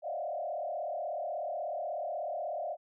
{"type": "tone with frequency modulation", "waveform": "sine", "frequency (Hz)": 654, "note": "E5", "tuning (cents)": -14, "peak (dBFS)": -33, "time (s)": [0.02, 2.77], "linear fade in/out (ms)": 50, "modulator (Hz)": 36.4, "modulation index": 2, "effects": []}